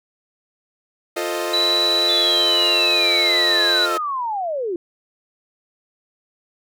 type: chord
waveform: sawtooth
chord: F dominant seventh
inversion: none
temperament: equal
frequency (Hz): 349.2 / 440 / 523.3 / 622.3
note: F4 / A4 / C5 / Eb5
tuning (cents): 0 / 0 / 0 / 0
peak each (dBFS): -22 / -25 / -27 / -22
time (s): 1.16-3.98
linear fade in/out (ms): 10
type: tone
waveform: sine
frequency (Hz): 3951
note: B7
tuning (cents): 0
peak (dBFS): -16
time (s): 1.53-3.86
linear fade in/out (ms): 10
type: linear sweep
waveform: sine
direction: down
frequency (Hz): 3537 to 329.6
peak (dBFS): -21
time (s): 2.09-4.76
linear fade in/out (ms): 2
effects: none